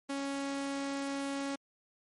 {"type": "tone", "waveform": "sawtooth", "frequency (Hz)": 277.2, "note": "C#4", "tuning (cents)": 0, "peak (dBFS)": -30, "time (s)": [0.09, 1.56], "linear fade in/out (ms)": 10, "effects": ["MP3 48 kbps"]}